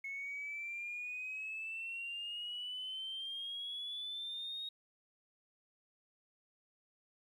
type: exponential sweep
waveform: sine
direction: up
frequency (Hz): 2185 to 3760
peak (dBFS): -39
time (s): 0.04-4.69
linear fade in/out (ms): 5
effects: tanh soft clip ceiling -35 dBFS + 12-bit